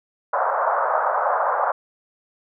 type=band-pass noise; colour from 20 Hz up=pink; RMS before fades=-21 dBFS; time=0.33-1.72 s; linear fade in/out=5 ms; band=560 to 1400 Hz; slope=48 dB/octave; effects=none